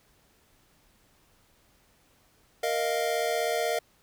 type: chord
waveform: square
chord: Bb suspended fourth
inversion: none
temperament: equal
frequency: 466.2 / 622.3 / 698.5 Hz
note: Bb4 / Eb5 / F5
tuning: 0 / 0 / 0 cents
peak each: -31 dBFS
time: 2.63-3.79 s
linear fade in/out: 5 ms
effects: pink hiss -64 dBFS RMS until 4.02 s